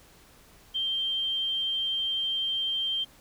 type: tone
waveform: sine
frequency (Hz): 3154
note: G7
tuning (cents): +10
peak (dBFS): -26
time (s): 0.74-3.05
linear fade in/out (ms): 20
effects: pink hiss -56 dBFS RMS until 3.2 s